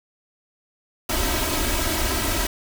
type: noise with comb filter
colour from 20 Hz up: pink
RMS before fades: -23 dBFS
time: 1.09-2.47 s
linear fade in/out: 5 ms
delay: 3.1 ms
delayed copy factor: +0.85
effects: none